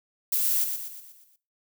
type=noise with echo; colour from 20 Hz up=violet; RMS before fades=-25 dBFS; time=0.32-0.64 s; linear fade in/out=5 ms; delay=120 ms; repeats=6; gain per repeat=-6 dB; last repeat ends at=1.36 s; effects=noise-tail reverb RT60 0.3 s tail -17 dB re dry